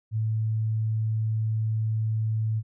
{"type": "tone", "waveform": "sine", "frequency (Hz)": 110, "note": "A2", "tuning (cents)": 0, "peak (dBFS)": -23, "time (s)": [0.11, 2.63], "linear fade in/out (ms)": 50, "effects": []}